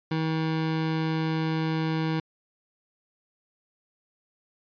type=tone; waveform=25% pulse; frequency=159.6 Hz; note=D#3; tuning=44 cents sharp; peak=-21 dBFS; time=0.11-2.2 s; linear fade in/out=5 ms; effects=resampled to 11025 Hz